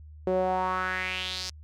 sawtooth tone with band-pass filter sweep, 185 Hz, F#3, in tune, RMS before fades -29 dBFS, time 0.27-1.5 s, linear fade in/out 2 ms, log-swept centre 450 to 5400 Hz, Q 3.8, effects added 76 Hz sine -44 dBFS peak until 1.63 s

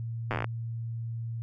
slowing click train, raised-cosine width 0.5 ms, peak -15 dBFS, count 11, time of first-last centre 0.31-0.444 s, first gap 8 ms, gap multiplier 1.11, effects added 115 Hz sine -32 dBFS peak until 1.42 s

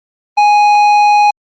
sine tone with tanh clipping, 830.6 Hz, G#5, in tune, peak -7 dBFS, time 0.37-1.31 s, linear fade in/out 10 ms, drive 10 dB, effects Opus 32 kbps

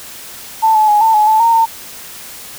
sine tone with pitch steps, 886 / 861 / 836 / 893 / 848 / 874 / 922 / 907 Hz, A5 / A5 / G#5 / A5 / G#5 / A5 / A#5 / A#5, +12 / -38 / +11 / +25 / +36 / -12 / -19 / -48 cents, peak -7 dBFS, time 0.62-1.66 s, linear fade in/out 20 ms, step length 130 ms, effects white hiss -32 dBFS RMS until 2.58 s

